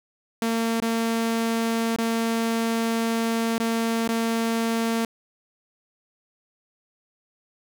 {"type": "tone with dropouts", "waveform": "sawtooth", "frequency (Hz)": 228.1, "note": "A#3", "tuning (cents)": -37, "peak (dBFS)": -18, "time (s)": [0.42, 5.05], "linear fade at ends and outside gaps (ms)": 2, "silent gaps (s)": [[0.802, 0.821], [1.962, 1.985], [3.581, 3.6], [4.077, 4.089]], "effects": []}